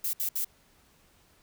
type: noise bursts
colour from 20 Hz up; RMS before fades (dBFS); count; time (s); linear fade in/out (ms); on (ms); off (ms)
violet; -30; 3; 0.04-0.447; 5; 93; 64
effects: pink hiss -63 dBFS RMS until 1.42 s